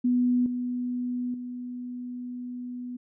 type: tone with level steps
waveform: sine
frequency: 246.9 Hz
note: B3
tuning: in tune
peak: -20 / -27 / -33 dBFS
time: 0.04-2.97 s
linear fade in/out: 10 ms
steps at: 0.46 / 1.34 s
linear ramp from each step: 2 ms
effects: none